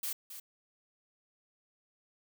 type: noise with echo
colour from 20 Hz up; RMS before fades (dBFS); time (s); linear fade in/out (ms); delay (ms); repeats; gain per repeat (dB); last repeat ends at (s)
blue; -36; 0.03-0.13; 5; 270; 1; -10; 0.4
effects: none